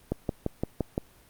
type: click train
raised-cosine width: 2 ms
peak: -13 dBFS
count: 6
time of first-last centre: 0.12-0.979 s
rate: 5.82 Hz
effects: pink hiss -58 dBFS RMS until 1.29 s + Opus 32 kbps

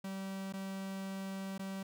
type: tone with dropouts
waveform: 45% pulse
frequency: 193.1 Hz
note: G3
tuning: 26 cents flat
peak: -39 dBFS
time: 0.04-1.83 s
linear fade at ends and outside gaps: 5 ms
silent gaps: 0.526-0.536 / 1.58-1.593 s
effects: none

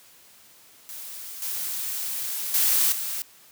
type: noise with level steps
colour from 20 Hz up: blue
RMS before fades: -38 / -30 / -21 / -30 dBFS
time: 0.89-3.22 s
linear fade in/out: 0 ms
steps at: 1.42 / 2.54 / 2.92 s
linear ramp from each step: 2 ms
effects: white hiss -53 dBFS RMS until 3.51 s + high-pass 60 Hz 12 dB/octave

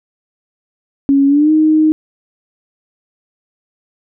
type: tone with pitch glide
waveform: sine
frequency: 277.2 to 311.1 Hz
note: C#4 to D#4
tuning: 0 to 0 cents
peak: -7 dBFS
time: 1.09-1.92 s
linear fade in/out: 0 ms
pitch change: +200 cents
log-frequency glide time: 1.27-1.51 s
effects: none

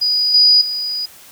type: tone with level steps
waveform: sine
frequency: 4923 Hz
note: D#8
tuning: 19 cents flat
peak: -13 / -7 / -19 dBFS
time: 0.01-1.06 s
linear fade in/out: 10 ms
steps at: 0.34 / 0.61 s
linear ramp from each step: 5 ms
effects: white hiss -42 dBFS RMS until 1.31 s

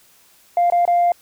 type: tone with dropouts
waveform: sine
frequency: 698.5 Hz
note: F5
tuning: in tune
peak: -11 dBFS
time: 0.57-1.12 s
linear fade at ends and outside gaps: 2 ms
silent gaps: 0.701-0.722 / 0.853-0.877 s
effects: tanh soft clip ceiling -10 dBFS + white hiss -53 dBFS RMS until 1.21 s

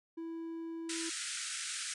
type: tone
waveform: triangle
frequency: 329.6 Hz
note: E4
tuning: in tune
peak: -37 dBFS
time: 0.17-1.1 s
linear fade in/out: 10 ms
type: band-pass noise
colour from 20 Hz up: white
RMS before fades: -40 dBFS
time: 0.89-1.94 s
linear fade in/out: 5 ms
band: 1300 to 9700 Hz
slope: 96 dB/octave
effects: none

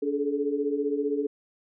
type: tone cluster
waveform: sine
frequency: 287.6 / 420.9 / 436.2 Hz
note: D4 / G#4 / A4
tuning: -36 / +23 / -15 cents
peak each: -29 dBFS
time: 0.02-1.27 s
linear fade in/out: 10 ms
effects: none

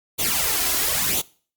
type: noise with flanger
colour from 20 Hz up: white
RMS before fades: -22 dBFS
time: 0.18-1.22 s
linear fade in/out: 20 ms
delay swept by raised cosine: 0.29 to 2.99 ms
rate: 0.99 Hz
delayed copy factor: +0.7
effects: noise-tail reverb RT60 0.4 s tail -21 dB re dry + Opus 48 kbps

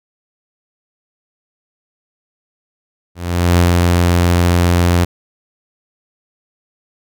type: tone with ADSR envelope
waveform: sawtooth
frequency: 87.31 Hz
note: F2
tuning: in tune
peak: -4 dBFS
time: 3.15-5.05 s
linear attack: 430 ms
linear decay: 130 ms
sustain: -2 dB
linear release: 10 ms
effects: none

